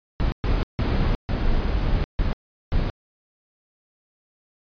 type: noise bursts at uneven times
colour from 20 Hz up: brown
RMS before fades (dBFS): -21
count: 6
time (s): 0.2-0.32 / 0.44-0.63 / 0.79-1.15 / 1.29-2.04 / 2.19-2.33 / 2.72-2.9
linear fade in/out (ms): 0
effects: resampled to 11025 Hz